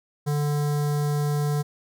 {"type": "tone with notch filter", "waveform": "square", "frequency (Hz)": 146.83, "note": "D3", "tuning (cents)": 0, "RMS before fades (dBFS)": -24, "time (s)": [0.26, 1.63], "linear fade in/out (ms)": 20, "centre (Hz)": 2600, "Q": 0.78, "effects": []}